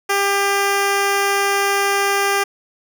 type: tone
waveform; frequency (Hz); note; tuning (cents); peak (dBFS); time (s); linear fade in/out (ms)
10% pulse; 398.6; G4; +29; -7; 0.09-2.44; 10
effects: none